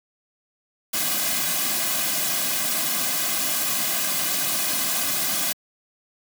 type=noise with comb filter; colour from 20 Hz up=white; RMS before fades=-24 dBFS; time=0.93-5.53 s; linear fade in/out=10 ms; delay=2.2 ms; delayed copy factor=-0.8; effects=high-pass 150 Hz 12 dB/octave